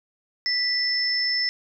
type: tone pair together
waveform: sine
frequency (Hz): 1975.5 / 5274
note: B6 / E8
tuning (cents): 0 / 0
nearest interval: octave + perfect fourth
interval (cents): 1700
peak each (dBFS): -27 / -22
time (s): 0.46-1.49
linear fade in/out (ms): 0
effects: none